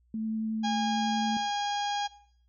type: tone with vibrato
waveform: sine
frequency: 220 Hz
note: A3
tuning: in tune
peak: -30 dBFS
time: 0.14-1.37 s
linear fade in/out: 2 ms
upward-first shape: triangle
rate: 11 Hz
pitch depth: 13 cents each way
type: harmonic tone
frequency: 818 Hz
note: G#5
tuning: 26 cents flat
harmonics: 1 / 2 / 3 / 4 / 5 / 6 / 7 / 8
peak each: -29 / -40 / -44 / -37 / -46 / -43 / -48 / -47 dBFS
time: 0.63-2.08 s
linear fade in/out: 20 ms
effects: noise-tail reverb RT60 0.6 s tail -18 dB re dry + added 60 Hz sine -63 dBFS peak until 2.48 s